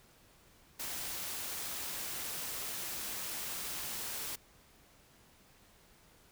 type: noise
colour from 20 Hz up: white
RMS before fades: -40 dBFS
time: 0.79-4.36 s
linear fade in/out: 10 ms
effects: pink hiss -63 dBFS RMS until 6.31 s